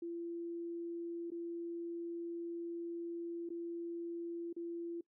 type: tone with dropouts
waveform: sine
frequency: 340 Hz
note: F4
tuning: 46 cents flat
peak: -39 dBFS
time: 0.02-5.01 s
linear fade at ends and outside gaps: 5 ms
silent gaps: 1.304-1.317 / 3.491-3.502 / 4.529-4.564 s
effects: noise-tail reverb RT60 0.1 s tail -22 dB re dry